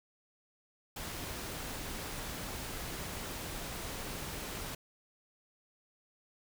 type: noise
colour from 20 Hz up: pink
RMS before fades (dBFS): -41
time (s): 0.96-4.75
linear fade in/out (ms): 5
effects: none